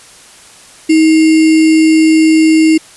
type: tone with sample-and-hold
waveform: sine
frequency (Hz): 317.1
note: D#4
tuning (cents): +33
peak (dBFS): -4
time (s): 0.89-2.78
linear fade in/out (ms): 10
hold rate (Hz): 2450
effects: white hiss -38 dBFS RMS until 2.96 s + resampled to 24000 Hz